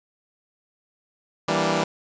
10% pulse chord, E half-diminished seventh, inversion none, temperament equal, 164.81 / 196 / 233.1 / 293.7 Hz, E3 / G3 / Bb3 / D4, 0 / 0 / 0 / 0 cents, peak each -16 / -17 / -21 / -21 dBFS, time 1.48-1.84 s, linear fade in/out 5 ms, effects resampled to 16000 Hz + 7-bit

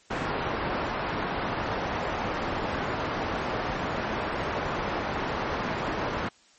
white low-pass noise, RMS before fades -30 dBFS, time 0.1-6.29 s, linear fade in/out 10 ms, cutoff 1200 Hz, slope 12 dB/octave, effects white hiss -59 dBFS RMS until 6.58 s + MP3 32 kbps

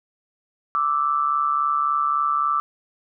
sine tone pair together, 1172.4 / 1316 Hz, D6 / E6, -3 / -3 cents, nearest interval major second, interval 200 cents, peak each -20 / -23 dBFS, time 0.75-2.6 s, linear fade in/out 0 ms, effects none

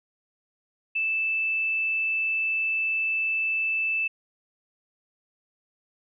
sine tone, 2637 Hz, E7, in tune, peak -23 dBFS, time 0.95-4.08 s, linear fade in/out 10 ms, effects none

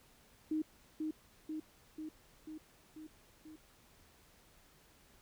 sine tone with echo, 311.1 Hz, D#4, in tune, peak -32 dBFS, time 0.51-0.62 s, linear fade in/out 5 ms, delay 490 ms, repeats 6, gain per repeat -3 dB, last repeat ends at 3.56 s, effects pink hiss -65 dBFS RMS until 5.21 s

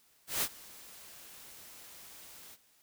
white noise with ADSR envelope, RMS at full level -30 dBFS, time 0.27-2.57 s, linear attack 150 ms, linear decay 63 ms, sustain -22 dB, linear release 35 ms, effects white hiss -67 dBFS RMS until 2.82 s

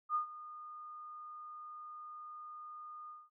sine tone with ADSR envelope, 1223 Hz, D#6, 30 cents flat, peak -29 dBFS, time 0.09-3.3 s, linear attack 59 ms, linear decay 110 ms, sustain -17 dB, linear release 210 ms, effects none

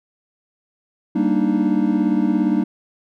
triangle chord, Eb major seventh, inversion first, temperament equal, 196 / 233.1 / 293.7 / 311.1 Hz, G3 / Bb3 / D4 / Eb4, 0 / 0 / 0 / 0 cents, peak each -19 dBFS, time 1.15-2.64 s, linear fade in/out 10 ms, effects none

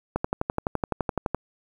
click train, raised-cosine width 1 ms, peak -10 dBFS, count 15, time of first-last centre 0.16-1.346 s, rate 11.8 Hz, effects 8-bit

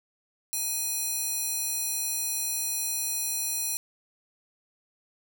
square tone with high-pass filter, 830.6 Hz, G#5, in tune, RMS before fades -30 dBFS, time 0.53-3.77 s, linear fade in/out 0 ms, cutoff 7400 Hz, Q 0.98, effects none

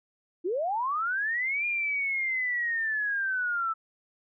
sine linear two-way sweep, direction up then down, 320 to 2424 to 1308 Hz, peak -26 dBFS, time 0.44-3.74 s, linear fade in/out 20 ms, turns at 1.66 s, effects none

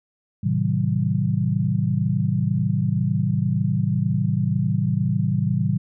sine chord, A diminished seventh, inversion none, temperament just, 110 / 132 / 158.4 / 190.08 Hz, A2 / C3 / Eb3 / Gb3, 0 / +16 / +31 / +47 cents, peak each -24 dBFS, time 0.43-5.78 s, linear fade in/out 10 ms, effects none

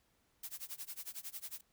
blue noise with tremolo, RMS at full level -43 dBFS, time 0.43-1.61 s, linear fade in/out 5 ms, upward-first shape sine, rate 11 Hz, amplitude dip 95%, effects pink hiss -75 dBFS RMS until 1.72 s

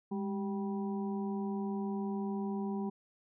harmonic tone with a mistuned harmonic, 194.8 Hz, G3, 11 cents flat, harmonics 1 / 2 / 4 / 5, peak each -34 / -40 / -46 / -48 dBFS, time 0.11-2.9 s, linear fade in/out 10 ms, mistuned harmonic 1, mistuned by +76 cents, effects none

